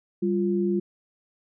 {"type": "tone pair together", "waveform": "sine", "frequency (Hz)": [196.26, 349.2], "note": ["G3", "F4"], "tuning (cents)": [2, 0], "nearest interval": "minor seventh", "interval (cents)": 998, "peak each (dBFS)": -24, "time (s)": [0.22, 0.8], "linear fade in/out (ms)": 10, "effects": []}